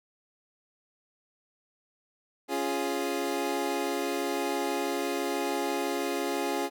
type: chord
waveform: 25% pulse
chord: Db major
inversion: none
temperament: equal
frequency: 277.2 / 349.2 / 415.3 Hz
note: Db4 / F4 / Ab4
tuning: 0 / 0 / 0 cents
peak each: -29 dBFS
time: 2.48-6.7 s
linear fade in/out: 50 ms
effects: none